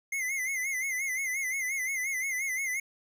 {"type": "tone with vibrato", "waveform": "square", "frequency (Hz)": 2093, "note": "C7", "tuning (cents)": 0, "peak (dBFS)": -30, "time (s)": [0.12, 2.8], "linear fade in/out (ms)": 5, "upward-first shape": "sine", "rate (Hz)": 5.7, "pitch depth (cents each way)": 89, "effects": []}